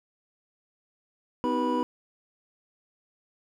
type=tone cluster; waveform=triangle; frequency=252.4 / 314.7 / 387.9 / 487.2 / 981 Hz; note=B3 / D#4 / G4 / B4 / B5; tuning=+38 / +20 / -18 / -24 / -12 cents; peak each=-27 / -29 / -34 / -29 / -27 dBFS; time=1.44-1.83 s; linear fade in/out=0 ms; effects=none